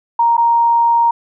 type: tone with dropouts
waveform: sine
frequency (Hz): 934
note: A#5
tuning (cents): +3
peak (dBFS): -9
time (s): 0.19-1.11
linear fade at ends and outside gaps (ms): 5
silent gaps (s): 0.369-0.378
effects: none